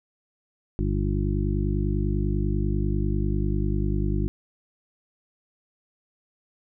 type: harmonic tone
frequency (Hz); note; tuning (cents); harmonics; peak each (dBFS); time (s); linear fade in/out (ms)
50.1; G1; +38; 1 / 2 / 3 / 4 / 6 / 7; -25 / -28 / -30 / -31 / -33 / -33; 0.79-4.28; 0
effects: none